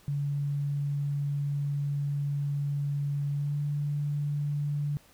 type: tone with pitch glide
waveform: sine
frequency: 142.9 to 145.65 Hz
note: D3 to D3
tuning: -47 to -14 cents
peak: -27 dBFS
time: 0.08-4.97 s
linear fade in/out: 0 ms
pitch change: +33 cents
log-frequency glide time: 3.32-3.59 s
effects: pink hiss -59 dBFS RMS until 5.13 s